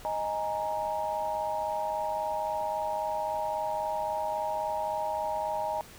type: chord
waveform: sine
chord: D# suspended fourth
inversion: none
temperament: just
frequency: 622.3 / 829.7 / 933.4 Hz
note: D#5 / G#5 / A#5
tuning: 0 / -2 / +2 cents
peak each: -33 dBFS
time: 0.05-5.81 s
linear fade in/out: 0 ms
effects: pink hiss -50 dBFS RMS until 5.98 s